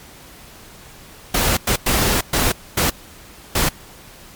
pink noise bursts at uneven times, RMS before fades -17 dBFS, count 6, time 1.34-1.57 / 1.67-1.76 / 1.86-2.21 / 2.33-2.52 / 2.77-2.9 / 3.55-3.69 s, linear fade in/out 5 ms, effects pink hiss -42 dBFS RMS until 4.35 s + MP3 96 kbps

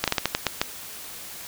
slowing click train, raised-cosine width 0.2 ms, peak -3 dBFS, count 8, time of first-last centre 0.04-0.615 s, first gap 37 ms, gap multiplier 1.26, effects white hiss -39 dBFS RMS until 1.47 s

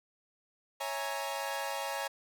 sawtooth chord, A# half-diminished seventh, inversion first, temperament equal, 554.4 / 659.3 / 830.6 / 932.3 Hz, C#5 / E5 / G#5 / A#5, 0 / 0 / 0 / 0 cents, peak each -35 / -39 / -35 / -36 dBFS, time 0.8-2.08 s, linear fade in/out 10 ms, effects none

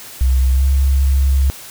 sine tone with pitch glide, 64.5 to 67.75 Hz, C2 to C#2, -24 to -39 cents, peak -10 dBFS, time 0.21-1.5 s, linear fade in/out 0 ms, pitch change +85 cents, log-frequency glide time 0.49-0.64 s, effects white hiss -35 dBFS RMS until 1.7 s

